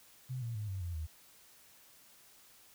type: tone with pitch steps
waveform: sine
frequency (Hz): 128.5 / 116.48 / 105.59 / 95.71 / 86.76 / 78.65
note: C3 / A#2 / G#2 / G2 / F2 / D#2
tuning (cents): -31 / -1 / +29 / -41 / -11 / +19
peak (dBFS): -36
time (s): 0.29-1.07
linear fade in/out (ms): 20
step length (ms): 130
effects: white hiss -61 dBFS RMS until 2.74 s